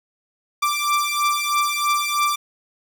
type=beating tone pair; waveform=sawtooth; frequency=1174.7 / 1177.8 Hz; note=D6 / D6; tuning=0 / +5 cents; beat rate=3.1 Hz; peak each=-18 dBFS; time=0.62-2.36 s; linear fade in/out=10 ms; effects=none